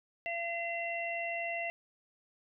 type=harmonic tone; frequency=681 Hz; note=F5; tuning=44 cents flat; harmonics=1 / 3 / 4; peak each=-37 / -38 / -39 dBFS; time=0.26-1.7 s; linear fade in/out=0 ms; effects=none